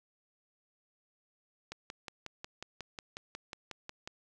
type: click train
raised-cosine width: 0.2 ms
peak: -24 dBFS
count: 14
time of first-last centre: 1.72-4.075 s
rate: 5.52 Hz
effects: none